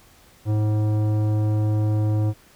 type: tone with tanh clipping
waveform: sine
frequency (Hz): 106.6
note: G#2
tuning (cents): +46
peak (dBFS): -20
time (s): 0.45-2.34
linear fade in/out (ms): 50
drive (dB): 14
effects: pink hiss -53 dBFS RMS until 2.55 s